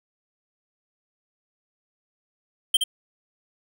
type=tone with echo; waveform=square; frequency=3136 Hz; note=G7; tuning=in tune; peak=-15 dBFS; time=2.74-2.77 s; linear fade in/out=5 ms; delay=69 ms; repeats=1; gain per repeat=-6 dB; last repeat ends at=2.839 s; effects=none